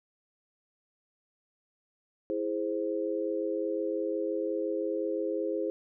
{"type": "chord", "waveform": "sine", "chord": "E augmented", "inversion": "none", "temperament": "equal", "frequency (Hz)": [329.6, 415.3, 523.3], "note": ["E4", "G#4", "B#4"], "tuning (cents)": [0, 0, 0], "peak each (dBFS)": -33, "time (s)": [2.3, 5.7], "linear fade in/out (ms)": 0, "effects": []}